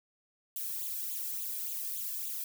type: noise with flanger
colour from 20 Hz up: violet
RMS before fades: -37 dBFS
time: 0.56-2.44 s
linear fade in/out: 2 ms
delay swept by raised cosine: 0.27 to 1.24 ms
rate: 3.5 Hz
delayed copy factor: +1
effects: none